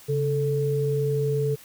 sine tone pair together, 138.59 / 438.7 Hz, C#3 / A4, 0 / -5 cents, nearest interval octave + minor sixth, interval 1995 cents, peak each -24 dBFS, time 0.08-1.56 s, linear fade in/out 20 ms, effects white hiss -49 dBFS RMS until 1.64 s

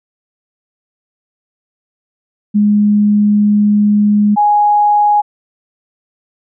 sine tone pair in turn, 207.7 / 830.8 Hz, G#3 / G#5, 0 / 0 cents, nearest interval 2 octaves, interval 2400 cents, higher second, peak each -7 dBFS, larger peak neither, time 2.54-4.36 / 4.36-5.22 s, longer first, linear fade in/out 20 ms, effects none

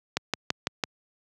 click train, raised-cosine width 0.2 ms, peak -7 dBFS, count 5, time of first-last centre 0.17-0.838 s, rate 5.99 Hz, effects high-pass 100 Hz 12 dB/octave

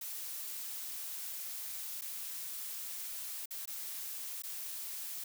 blue noise with dropouts, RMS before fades -42 dBFS, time 0.01-5.24 s, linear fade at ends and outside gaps 5 ms, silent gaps 2.012-2.018 / 3.458-3.507 / 3.656-3.674 / 4.422-4.435 s, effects none

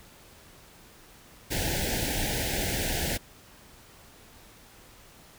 pink band-stop noise, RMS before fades -29 dBFS, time 1.5-3.18 s, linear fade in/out 20 ms, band 880 to 1500 Hz, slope 96 dB/octave, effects pink hiss -53 dBFS RMS until 5.38 s

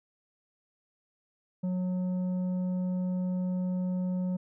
sine tone with tanh clipping, 182.5 Hz, F#3, 24 cents flat, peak -29 dBFS, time 1.63-4.37 s, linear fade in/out 10 ms, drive 7 dB, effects none

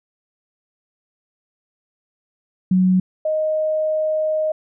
sine tone pair in turn, 185 / 622.3 Hz, F#3 / D#5, 0 / 0 cents, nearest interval octave + major sixth, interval 2100 cents, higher second, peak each -12 / -17 dBFS, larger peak first, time 2.71-3 / 3.25-4.52 s, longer second, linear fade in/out 5 ms, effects none

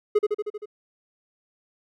triangle tone with echo, 419.6 Hz, G#4, 18 cents sharp, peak -13 dBFS, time 0.15-0.19 s, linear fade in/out 10 ms, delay 78 ms, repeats 6, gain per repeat -3 dB, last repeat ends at 0.658 s, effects none

